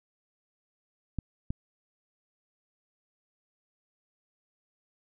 clicks, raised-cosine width 5 ms, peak -19 dBFS, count 2, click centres 1.187 / 1.505 s, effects none

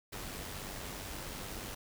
pink noise with amplitude modulation, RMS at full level -41 dBFS, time 0.12-1.75 s, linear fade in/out 10 ms, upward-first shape sine, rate 96.9 Hz, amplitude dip 40%, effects none

